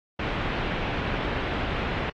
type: low-pass noise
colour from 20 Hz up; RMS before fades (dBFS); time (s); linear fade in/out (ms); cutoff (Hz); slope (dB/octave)
pink; -29; 0.19-2.1; 5; 3100; 24
effects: AAC 32 kbps